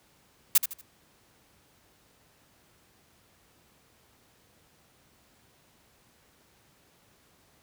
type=noise with echo; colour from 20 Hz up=blue; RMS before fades=-18 dBFS; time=0.55-0.58 s; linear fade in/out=5 ms; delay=78 ms; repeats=3; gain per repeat=-10 dB; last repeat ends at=0.814 s; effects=pink hiss -63 dBFS RMS until 7.62 s + high-pass 60 Hz 12 dB/octave